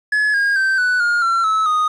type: tone with pitch steps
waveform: triangle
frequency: 1702 / 1627 / 1555.3 / 1486.8 / 1421.3 / 1358.7 / 1298.8 / 1241.6 Hz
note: G#6 / G#6 / G6 / F#6 / F6 / F6 / E6 / D#6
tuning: +42 / -36 / -14 / +8 / +30 / -48 / -26 / -4 cents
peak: -12 dBFS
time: 0.12-1.88 s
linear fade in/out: 5 ms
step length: 220 ms
effects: resampled to 24000 Hz + 8-bit